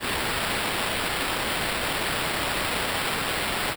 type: noise with sample-and-hold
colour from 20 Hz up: white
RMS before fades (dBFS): -27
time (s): 0-3.76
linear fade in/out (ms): 50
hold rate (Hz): 6300
effects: none